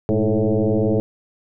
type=tone with frequency modulation; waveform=sine; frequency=114.3 Hz; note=A#2; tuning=34 cents flat; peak=-15 dBFS; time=0.09-1 s; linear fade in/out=0 ms; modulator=108 Hz; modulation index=4.3; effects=none